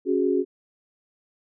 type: chord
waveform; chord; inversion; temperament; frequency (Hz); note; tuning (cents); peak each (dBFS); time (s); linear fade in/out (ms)
sine; C# suspended fourth; none; just; 277.2 / 369.6 / 415.8; C#4 / F#4 / G#4; 0 / -2 / +2; -25 / -22 / -25; 0.05-0.45; 50
effects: none